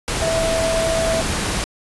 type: tone in noise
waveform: sine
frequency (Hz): 655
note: E5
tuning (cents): -11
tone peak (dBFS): -18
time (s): 0.22-1.21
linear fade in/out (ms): 0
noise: pink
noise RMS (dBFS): -22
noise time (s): 0.08-1.64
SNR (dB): +1
effects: resampled to 24000 Hz